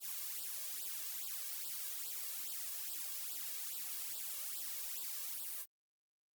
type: noise with flanger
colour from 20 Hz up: blue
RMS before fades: -43 dBFS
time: 0-5.66 s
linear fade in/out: 50 ms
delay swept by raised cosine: 0.23 to 1.83 ms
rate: 2.4 Hz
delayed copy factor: +0.95
effects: Opus 48 kbps